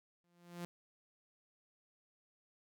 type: tone with exponential growth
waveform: sawtooth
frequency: 173.8 Hz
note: F3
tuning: 8 cents flat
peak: -36 dBFS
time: 0.24-0.65 s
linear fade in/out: 0 ms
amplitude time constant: 88 ms
effects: none